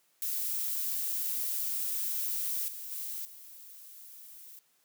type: noise with level steps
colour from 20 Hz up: violet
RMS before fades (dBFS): -33 / -42 / -38 / -50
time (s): 0.22-4.59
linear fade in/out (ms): 0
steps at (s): 2.68 / 2.91 / 3.25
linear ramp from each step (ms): 2
effects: white hiss -70 dBFS RMS until 4.84 s + high-pass 150 Hz 12 dB/octave